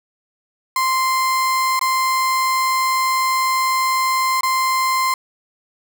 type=tone with dropouts; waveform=35% pulse; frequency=1044 Hz; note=C6; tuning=4 cents flat; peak=-14 dBFS; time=0.76-5.14 s; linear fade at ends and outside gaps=2 ms; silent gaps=1.793-1.812 / 4.409-4.432 s; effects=none